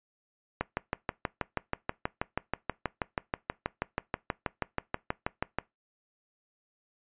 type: click train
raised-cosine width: 0.5 ms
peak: -13 dBFS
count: 32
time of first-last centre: 0.61-5.586 s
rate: 6.23 Hz
effects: noise-tail reverb RT60 0.2 s tail -22 dB re dry + resampled to 8000 Hz